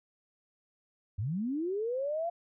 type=linear sweep; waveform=sine; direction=up; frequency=87.31 to 698 Hz; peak=-30 dBFS; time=1.18-2.3 s; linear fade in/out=10 ms; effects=none